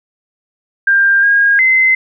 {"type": "tone with pitch steps", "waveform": "sine", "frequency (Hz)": [1594, 1629, 2058], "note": ["G6", "G#6", "C7"], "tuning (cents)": [28, -34, -29], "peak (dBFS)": -7, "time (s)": [0.87, 1.95], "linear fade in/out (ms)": 5, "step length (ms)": 360, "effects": []}